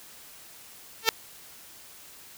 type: tone with exponential growth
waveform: 5% pulse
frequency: 449.5 Hz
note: A4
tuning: 37 cents sharp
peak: -4 dBFS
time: 1.02-1.09 s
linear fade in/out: 1 ms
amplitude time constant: 15 ms
effects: white hiss -49 dBFS RMS until 2.37 s